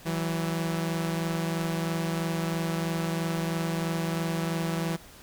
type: tone pair together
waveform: sawtooth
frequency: 164.8 / 187.84 Hz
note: E3 / F#3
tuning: 0 / +26 cents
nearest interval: major second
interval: 226 cents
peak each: -24 / -30 dBFS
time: 0.05-4.97 s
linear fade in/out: 20 ms
effects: pink hiss -50 dBFS RMS until 5.22 s